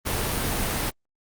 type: noise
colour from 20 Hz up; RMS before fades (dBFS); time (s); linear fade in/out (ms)
pink; -26; 0.05-0.91; 20
effects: Opus 32 kbps